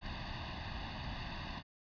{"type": "noise with comb filter", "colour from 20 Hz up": "pink", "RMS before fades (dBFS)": -42, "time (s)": [0.01, 1.63], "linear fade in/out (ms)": 50, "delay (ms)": 1.1, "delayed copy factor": 0.8, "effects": ["resampled to 11025 Hz"]}